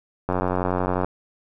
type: click train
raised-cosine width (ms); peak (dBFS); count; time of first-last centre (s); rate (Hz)
1; -9; 70; 0.29-1.046; 91.3
effects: none